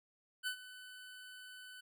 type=tone with ADSR envelope; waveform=25% pulse; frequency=1504 Hz; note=F#6; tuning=28 cents sharp; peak=-31 dBFS; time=0.43-1.81 s; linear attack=40 ms; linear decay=86 ms; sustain=-16 dB; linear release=9 ms; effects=none

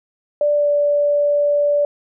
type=tone with pitch glide; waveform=sine; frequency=587.3 to 581.6 Hz; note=D5 to D5; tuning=0 to -17 cents; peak=-13 dBFS; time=0.41-1.85 s; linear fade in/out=2 ms; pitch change=-17 cents; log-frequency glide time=0.54-0.69 s; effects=none

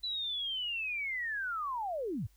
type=linear sweep; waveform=sine; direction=down; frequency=4000 to 77.78 Hz; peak=-33 dBFS; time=0.03-2.27 s; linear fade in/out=10 ms; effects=added 50 Hz sine -62 dBFS peak until 2.36 s + white hiss -71 dBFS RMS until 2.36 s

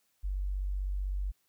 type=tone; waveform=sine; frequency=47.91 Hz; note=G1; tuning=39 cents flat; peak=-30 dBFS; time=0.23-1.32 s; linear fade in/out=20 ms; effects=white hiss -74 dBFS RMS until 1.48 s

